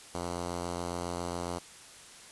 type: tone with notch filter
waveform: 5% pulse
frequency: 87.31 Hz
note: F2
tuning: in tune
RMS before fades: -36 dBFS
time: 0.14-1.59 s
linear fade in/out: 10 ms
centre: 2500 Hz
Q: 2
effects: white hiss -51 dBFS RMS until 2.31 s + resampled to 24000 Hz